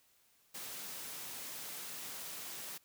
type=high-pass noise; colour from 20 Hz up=white; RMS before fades=-45 dBFS; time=0.54-2.78 s; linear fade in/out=10 ms; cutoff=110 Hz; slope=24 dB/octave; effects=white hiss -70 dBFS RMS until 2.84 s